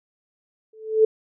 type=tone with exponential growth; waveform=sine; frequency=437.8 Hz; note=A4; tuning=9 cents flat; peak=-9 dBFS; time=0.73-1.05 s; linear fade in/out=5 ms; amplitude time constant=69 ms; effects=none